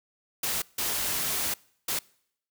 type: noise bursts at uneven times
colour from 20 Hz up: white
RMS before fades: -29 dBFS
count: 3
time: 0.43-0.62 / 0.78-1.54 / 1.88-1.99 s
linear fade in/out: 5 ms
effects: noise-tail reverb RT60 0.7 s tail -25 dB re dry